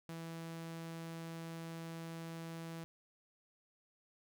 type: tone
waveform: sawtooth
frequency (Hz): 164.9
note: E3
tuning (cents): +1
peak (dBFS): -40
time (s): 0.09-2.84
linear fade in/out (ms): 0
effects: none